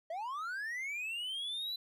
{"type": "linear sweep", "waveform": "triangle", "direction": "up", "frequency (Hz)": [626, 4020], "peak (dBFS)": -35, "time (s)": [0.1, 1.76], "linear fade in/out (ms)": 5, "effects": []}